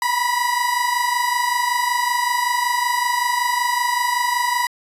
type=tone pair together; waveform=30% pulse; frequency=962.5 / 987.8 Hz; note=B5 / B5; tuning=-45 / 0 cents; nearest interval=unison; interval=45 cents; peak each=-18 dBFS; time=0.02-4.67 s; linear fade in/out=2 ms; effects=resampled to 32000 Hz